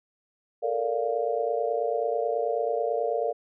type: chord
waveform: sine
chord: Bb major seventh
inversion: third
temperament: just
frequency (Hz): 437 / 466.2 / 582.7 / 699.2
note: A4 / Bb4 / D5 / F5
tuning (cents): -12 / 0 / -14 / +2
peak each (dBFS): -32 / -28 / -30 / -30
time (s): 0.62-3.33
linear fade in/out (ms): 20
effects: none